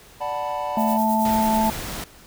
triangle chord, B minor seventh, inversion first, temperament equal, 587.3 / 740 / 880 / 987.8 Hz, D5 / F#5 / A5 / B5, 0 / 0 / 0 / 0 cents, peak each -28 dBFS, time 0.2-0.98 s, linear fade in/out 20 ms
harmonic tone, 220 Hz, A3, in tune, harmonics 1 / 3 / 4, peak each -21 / -26 / -20 dBFS, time 0.77-1.7 s, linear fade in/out 2 ms
violet noise with tremolo, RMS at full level -32 dBFS, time 0.77-1.77 s, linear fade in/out 50 ms, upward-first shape sine, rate 9.3 Hz, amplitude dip 60%
pink noise, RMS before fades -31 dBFS, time 1.25-2.04 s, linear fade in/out 2 ms
effects pink hiss -48 dBFS RMS until 2.26 s

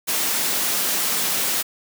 white high-pass noise, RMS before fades -22 dBFS, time 0.07-1.63 s, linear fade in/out 20 ms, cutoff 140 Hz, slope 48 dB/octave, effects none

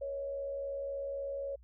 sine tone with frequency modulation, 554.4 Hz, C#5, in tune, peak -35 dBFS, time 0.01-1.56 s, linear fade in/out 10 ms, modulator 76.3 Hz, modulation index 0.39, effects added 60 Hz sine -55 dBFS peak until 1.63 s

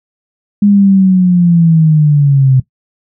sine linear sweep, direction down, 206 to 128.9 Hz, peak -4 dBFS, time 0.62-2.6 s, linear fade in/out 5 ms, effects noise-tail reverb RT60 0.1 s tail -17 dB re dry

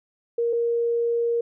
sine tone pair in turn, 468.9 / 468.9 Hz, A#4 / A#4, +10 / +10 cents, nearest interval unison, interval 0 cents, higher neither, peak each -20 dBFS, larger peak neither, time 0.38-0.53 / 0.53-1.41 s, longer second, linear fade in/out 5 ms, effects none

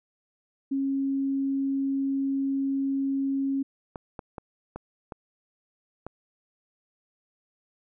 sine tone, 272.8 Hz, C#4, 28 cents flat, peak -24 dBFS, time 0.71-3.63 s, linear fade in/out 10 ms
clicks, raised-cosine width 1 ms, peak -22 dBFS, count 6, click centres 3.958 / 4.192 / 4.382 / 4.76 / 5.122 / 6.066 s
effects none

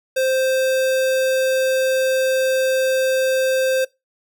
square tone, 523.3 Hz, C5, in tune, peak -17 dBFS, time 0.16-3.85 s, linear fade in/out 10 ms, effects noise-tail reverb RT60 0.2 s tail -21 dB re dry

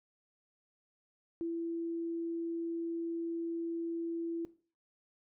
sine tone, 334.4 Hz, E4, 25 cents sharp, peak -33 dBFS, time 1.41-4.45 s, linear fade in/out 0 ms, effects noise-tail reverb RT60 0.4 s tail -18 dB re dry

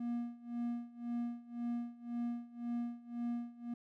triangle tone with tremolo, 237.9 Hz, A#3, 35 cents sharp, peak -32 dBFS, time 0-3.74 s, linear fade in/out 5 ms, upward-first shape sine, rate 1.9 Hz, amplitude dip 90%, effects none

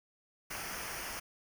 pink noise with comb filter, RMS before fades -41 dBFS, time 0.5-1.2 s, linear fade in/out 10 ms, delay 0.26 ms, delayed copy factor -0.7, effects none

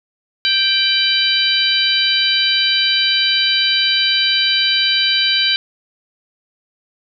harmonic tone with a mistuned harmonic, 784 Hz, G5, in tune, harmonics 2 / 3 / 4 / 5 / 6, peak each -22 / -22 / -17 / -17 / -21 dBFS, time 0.45-5.56 s, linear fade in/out 0 ms, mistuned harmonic 4, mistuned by -46 cents, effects none

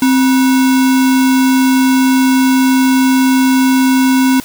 sine tone with sample-and-hold, 261.6 Hz, C4, in tune, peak -7 dBFS, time 0.02-4.4 s, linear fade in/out 2 ms, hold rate 1225 Hz, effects white hiss -33 dBFS RMS until 4.44 s

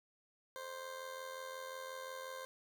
20% pulse tone with amplitude modulation, 523.3 Hz, C5, in tune, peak -37 dBFS, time 0.56-2.45 s, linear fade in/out 0 ms, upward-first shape sine, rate 85.6 Hz, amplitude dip 55%, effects none

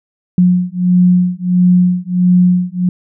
sine beating tone pair, 179.1 / 180.6 Hz, F3 / F#3, +44 / -42 cents, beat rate 1.5 Hz, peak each -11 dBFS, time 0.38-2.89 s, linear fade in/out 2 ms, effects none

